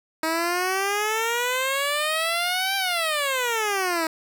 10% pulse exponential two-way sweep, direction up then down, 316.3 to 789 to 316.3 Hz, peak -14 dBFS, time 0.23-4.07 s, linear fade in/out 2 ms, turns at 2.76 s, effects none

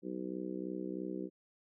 harmonic tone, 63.1 Hz, B1, 38 cents sharp, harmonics 3 / 4 / 5 / 6 / 7 / 8, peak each -43 / -48 / -41 / -43 / -51 / -49 dBFS, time 0.02-1.3 s, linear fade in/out 50 ms, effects none

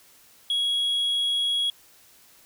sine tone, 3322 Hz, G#7, in tune, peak -19 dBFS, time 0.5-1.7 s, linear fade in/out 2 ms, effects tanh soft clip ceiling -21 dBFS + white hiss -55 dBFS RMS until 2.45 s

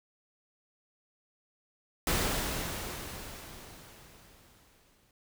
pink noise with exponential decay, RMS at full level -28 dBFS, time 2.07-5.11 s, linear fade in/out 2 ms, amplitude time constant 660 ms, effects none

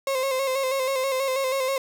35% pulse tone with vibrato, 531 Hz, C5, 25 cents sharp, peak -21 dBFS, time 0.07-1.78 s, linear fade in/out 2 ms, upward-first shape square, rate 6.2 Hz, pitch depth 42 cents each way, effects none

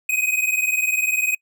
square tone pair together, 2503 / 2523 Hz, D#7 / D#7, +10 / +23 cents, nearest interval unison, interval 13 cents, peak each -22 dBFS, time 0.09-1.35 s, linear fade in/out 5 ms, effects noise-tail reverb RT60 0.1 s tail -26 dB re dry

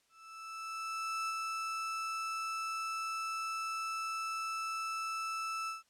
35% pulse tone with ADSR envelope, 1318.5 Hz, E6, in tune, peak -32 dBFS, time 0.09-5.83 s, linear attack 1200 ms, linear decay 25 ms, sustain -2 dB, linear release 150 ms, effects white hiss -73 dBFS RMS until 5.89 s + low-pass 9000 Hz 12 dB/octave

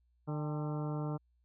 harmonic tone with a mistuned harmonic, 150 Hz, D3, 37 cents sharp, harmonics 1 / 2 / 3 / 4 / 5 / 6 / 7 / 8 / 9, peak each -35 / -41 / -45 / -47 / -49 / -51 / -52 / -53 / -54 dBFS, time 0.27-1.18 s, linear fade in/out 20 ms, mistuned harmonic 5, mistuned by +68 cents, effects added 60 Hz sine -69 dBFS peak until 1.44 s

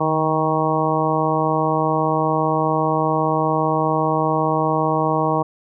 harmonic tone with a mistuned harmonic, 157.5 Hz, D#3, 21 cents sharp, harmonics 1 / 2 / 3 / 4 / 5 / 6 / 7, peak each -24 / -24 / -24 / -24 / -24 / -24 / -24 dBFS, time 0-5.43 s, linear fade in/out 10 ms, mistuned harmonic 1, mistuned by -37 cents, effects none

